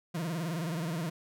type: tone with vibrato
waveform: 40% pulse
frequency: 164.81 Hz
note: E3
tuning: in tune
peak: -31 dBFS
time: 0.14-1.1 s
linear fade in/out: 10 ms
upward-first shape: sine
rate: 19 Hz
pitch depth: 140 cents each way
effects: none